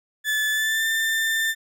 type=tone with pitch glide; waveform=35% pulse; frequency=1737 to 1788.9 Hz; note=A6 to A6; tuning=-23 to +28 cents; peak=-19 dBFS; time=0.24-1.55 s; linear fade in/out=50 ms; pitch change=+51 cents; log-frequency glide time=0.51-0.86 s; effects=none